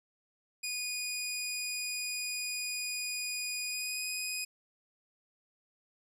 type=tone with pitch glide; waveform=15% pulse; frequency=2465 to 2497 Hz; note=D#7 to D#7; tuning=-17 to +6 cents; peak=-27 dBFS; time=0.63-4.45 s; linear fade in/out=10 ms; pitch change=+23 cents; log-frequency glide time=3.65-4.03 s; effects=none